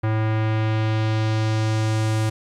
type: tone with low-pass filter sweep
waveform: square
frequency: 109.5 Hz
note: A2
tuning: 8 cents flat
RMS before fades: -21 dBFS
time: 0.03-2.3 s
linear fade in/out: 10 ms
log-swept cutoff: 1800 to 10000 Hz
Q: 1.1
effects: 10-bit